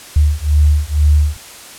sine beating tone pair, 73.5 / 75.6 Hz, D2 / D#2, +2 / -49 cents, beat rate 2.1 Hz, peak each -12 dBFS, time 0.16-1.37 s, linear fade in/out 5 ms, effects white hiss -35 dBFS RMS until 1.78 s + low-pass 11000 Hz 12 dB/octave

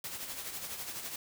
white noise with tremolo, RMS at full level -39 dBFS, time 0.04-1.16 s, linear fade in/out 2 ms, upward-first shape sine, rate 12 Hz, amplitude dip 50%, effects none

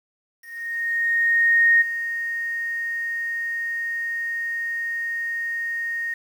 sine tone with ADSR envelope, 1856 Hz, A#6, 8 cents flat, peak -12 dBFS, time 0.41-6.14 s, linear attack 1400 ms, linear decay 17 ms, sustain -12 dB, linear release 4 ms, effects 8-bit

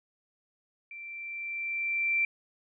sine tone with level ramp, 2349 Hz, D7, in tune, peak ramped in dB -41 to -23 dBFS, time 0.91-2.25 s, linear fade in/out 2 ms, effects none

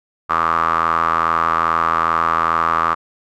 sawtooth tone with band-pass filter, 82.41 Hz, E2, in tune, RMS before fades -17 dBFS, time 0.29-2.95 s, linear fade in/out 20 ms, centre 1200 Hz, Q 8.7, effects none

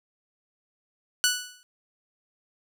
10% pulse tone with exponential decay, 1480 Hz, F#6, in tune, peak -9 dBFS, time 1.24-1.63 s, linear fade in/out 0 ms, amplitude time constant 83 ms, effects none

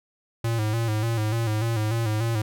square tone with vibrato, 111.4 Hz, A2, 22 cents sharp, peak -23 dBFS, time 0.44-2.42 s, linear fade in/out 5 ms, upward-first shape square, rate 3.4 Hz, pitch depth 62 cents each way, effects none

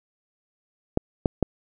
clicks, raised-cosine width 2 ms, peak -6 dBFS, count 3, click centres 0.974 / 1.258 / 1.427 s, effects none

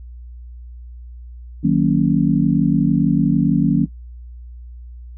sine chord, D# minor seventh, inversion none, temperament just, 155.56 / 186.68 / 233.3 / 280 Hz, D#3 / F#3 / A#3 / C#4, 0 / +16 / +2 / +18 cents, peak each -18 dBFS, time 1.63-3.86 s, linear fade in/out 20 ms, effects noise-tail reverb RT60 0.1 s tail -18 dB re dry + added 60 Hz sine -33 dBFS peak until 5.17 s

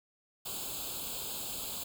white noise with comb filter, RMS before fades -39 dBFS, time 0.45-1.84 s, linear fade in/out 10 ms, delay 0.26 ms, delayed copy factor +0.95, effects none

